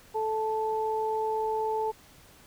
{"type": "tone pair together", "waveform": "sine", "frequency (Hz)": [437.3, 876.1], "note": ["A4", "A5"], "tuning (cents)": [-11, -8], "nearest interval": "octave", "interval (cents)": 1203, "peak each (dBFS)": [-29, -29], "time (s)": [0.14, 1.92], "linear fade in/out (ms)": 20, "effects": ["pink hiss -55 dBFS RMS until 2.46 s"]}